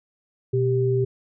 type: tone pair together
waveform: sine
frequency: 123.58 / 392 Hz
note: B2 / G4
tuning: +2 / 0 cents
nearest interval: octave + minor sixth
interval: 1998 cents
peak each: -21 dBFS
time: 0.53-1.05 s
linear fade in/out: 10 ms
effects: none